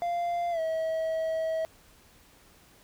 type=tone with pitch glide; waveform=triangle; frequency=694 to 643.8 Hz; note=F5 to E5; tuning=-11 to -41 cents; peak=-25 dBFS; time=0.02-1.65 s; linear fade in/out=0 ms; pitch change=-130 cents; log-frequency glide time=0.51-0.6 s; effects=pink hiss -58 dBFS RMS until 2.83 s